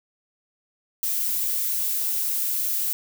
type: noise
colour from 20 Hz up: violet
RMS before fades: -25 dBFS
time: 1.03-2.93 s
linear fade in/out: 0 ms
effects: none